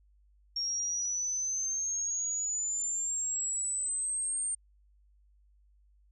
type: exponential sweep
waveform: sine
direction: up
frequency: 5540 to 8750 Hz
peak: -30 dBFS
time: 0.56-4.55 s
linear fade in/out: 5 ms
effects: added 50 Hz sine -61 dBFS peak until 6.11 s